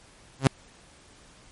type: tone with exponential growth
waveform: sawtooth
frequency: 134.7 Hz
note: C#3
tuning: 49 cents flat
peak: -9 dBFS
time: 0.39-0.47 s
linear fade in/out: 0 ms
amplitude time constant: 17 ms
effects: pink hiss -54 dBFS RMS until 1.51 s + MP3 48 kbps